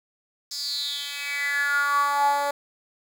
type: tone with high-pass filter sweep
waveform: 10% pulse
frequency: 285.3 Hz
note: C#4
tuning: 50 cents sharp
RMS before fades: -25 dBFS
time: 0.51-2.51 s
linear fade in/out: 5 ms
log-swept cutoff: 5400 to 650 Hz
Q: 7.7
effects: 9-bit